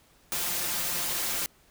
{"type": "noise with comb filter", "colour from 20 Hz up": "white", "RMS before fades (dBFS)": -30, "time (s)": [0.32, 1.46], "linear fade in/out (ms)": 0, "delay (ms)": 5.7, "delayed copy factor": 0.65, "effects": ["pink hiss -61 dBFS RMS until 1.7 s"]}